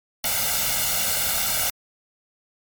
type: noise with comb filter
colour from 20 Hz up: white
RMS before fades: -23 dBFS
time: 0.24-1.7 s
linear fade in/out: 2 ms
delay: 1.4 ms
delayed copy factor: +0.9
effects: MP3 96 kbps